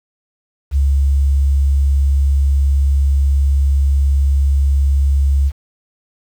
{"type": "tone", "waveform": "sine", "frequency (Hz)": 69.3, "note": "C#2", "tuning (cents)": 0, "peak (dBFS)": -10, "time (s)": [0.71, 5.52], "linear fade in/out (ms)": 50, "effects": ["7-bit"]}